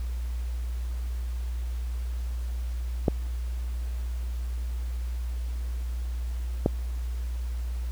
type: clicks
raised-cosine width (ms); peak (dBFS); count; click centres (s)
2; -7; 2; 3.082 / 6.661
effects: added 60 Hz sine -28 dBFS peak until 7.91 s + pink hiss -51 dBFS RMS until 7.91 s